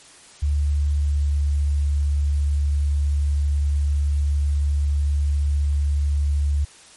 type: tone with pitch glide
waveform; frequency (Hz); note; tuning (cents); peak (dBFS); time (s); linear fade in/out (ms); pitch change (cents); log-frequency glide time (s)
sine; 72.8 to 72.21; D2 to D2; -15 to -29; -17; 0.42-6.65; 10; -14; 0.98-1.26
effects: white hiss -47 dBFS RMS until 6.96 s + MP3 48 kbps